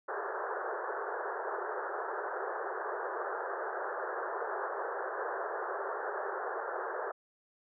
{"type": "band-pass noise", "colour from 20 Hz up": "pink", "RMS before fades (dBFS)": -37, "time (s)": [0.08, 7.12], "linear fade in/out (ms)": 10, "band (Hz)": [370, 1700], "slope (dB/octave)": 96, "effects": []}